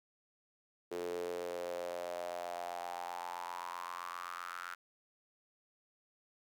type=tone with high-pass filter sweep; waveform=sawtooth; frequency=87.7 Hz; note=F2; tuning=8 cents sharp; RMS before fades=-42 dBFS; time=0.91-4.75 s; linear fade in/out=10 ms; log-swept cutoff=400 to 1400 Hz; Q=6.2; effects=none